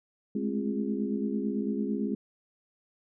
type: tone cluster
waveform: sine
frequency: 207.7 / 216.6 / 265.9 / 346.1 / 410.5 Hz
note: G#3 / A3 / C4 / F4 / G#4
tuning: 0 / -27 / +28 / -16 / -20 cents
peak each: -31 / -36 / -33 / -37 / -37 dBFS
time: 0.35-2.15 s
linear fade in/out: 5 ms
effects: none